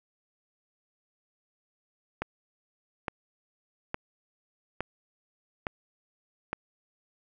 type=click train; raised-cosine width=0.5 ms; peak=-15 dBFS; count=6; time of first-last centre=2.22-6.53 s; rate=1.16 Hz; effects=none